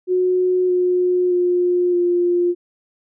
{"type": "tone with pitch steps", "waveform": "sine", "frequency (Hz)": [365.7, 360.9, 356.1, 351.4], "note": ["F#4", "F#4", "F4", "F4"], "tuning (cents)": [-20, -43, 34, 11], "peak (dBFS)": -14, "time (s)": [0.07, 2.55], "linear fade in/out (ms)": 50, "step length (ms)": 620, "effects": []}